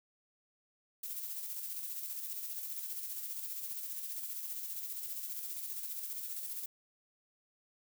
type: noise with tremolo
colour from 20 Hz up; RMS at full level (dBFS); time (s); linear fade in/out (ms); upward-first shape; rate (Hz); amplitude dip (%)
violet; -40; 1.03-6.66; 5; square; 15; 35
effects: none